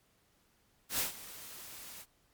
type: noise with ADSR envelope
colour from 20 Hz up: white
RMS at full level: -31 dBFS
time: 0.89-2.06 s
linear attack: 96 ms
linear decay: 130 ms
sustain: -17 dB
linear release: 58 ms
effects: pink hiss -71 dBFS RMS until 2.33 s + MP3 96 kbps